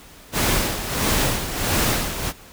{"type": "noise with tremolo", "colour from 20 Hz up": "pink", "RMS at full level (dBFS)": -19, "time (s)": [0.32, 2.33], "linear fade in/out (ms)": 50, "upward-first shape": "sine", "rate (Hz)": 1.5, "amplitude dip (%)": 65, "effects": ["pink hiss -45 dBFS RMS until 2.52 s"]}